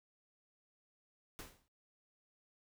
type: noise with exponential decay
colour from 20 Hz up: pink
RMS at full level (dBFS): -45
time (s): 1.39-1.68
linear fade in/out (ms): 0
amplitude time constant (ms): 61
effects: noise-tail reverb RT60 0.2 s tail -18 dB re dry